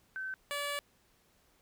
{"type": "tone pair in turn", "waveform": ["sine", "10% pulse"], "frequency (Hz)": [1536, 575.3], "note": ["G6", "D5"], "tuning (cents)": [-36, -36], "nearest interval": "octave + perfect fourth", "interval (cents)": 1700, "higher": "first", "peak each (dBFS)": [-36, -26], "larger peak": "second", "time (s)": [[0.16, 0.34], [0.51, 0.79]], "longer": "second", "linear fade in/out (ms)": 0, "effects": ["pink hiss -69 dBFS RMS until 1.61 s"]}